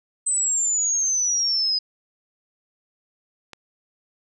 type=exponential sweep; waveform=sine; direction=down; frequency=8180 to 4978 Hz; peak=-19 dBFS; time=0.26-1.79 s; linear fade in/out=10 ms
type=click; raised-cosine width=0.2 ms; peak=-21 dBFS; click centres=3.533 s
effects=none